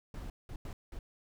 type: noise bursts at uneven times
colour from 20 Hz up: brown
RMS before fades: -42 dBFS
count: 4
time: 0.14-0.3 / 0.49-0.56 / 0.65-0.73 / 0.92-0.99 s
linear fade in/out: 2 ms
effects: none